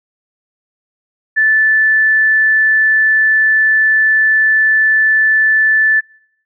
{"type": "tone", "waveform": "sine", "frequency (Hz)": 1752, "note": "A6", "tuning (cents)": -8, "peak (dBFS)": -8, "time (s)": [1.36, 6.01], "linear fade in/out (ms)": 20, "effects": ["noise-tail reverb RT60 0.7 s tail -23 dB re dry"]}